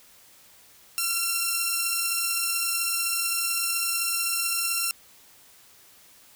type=tone pair together; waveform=5% pulse; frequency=1365.4 / 2715 Hz; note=F6 / F7; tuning=-40 / -50 cents; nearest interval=octave; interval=1190 cents; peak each=-17 dBFS; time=0.98-4.91 s; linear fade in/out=0 ms; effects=white hiss -54 dBFS RMS until 6.35 s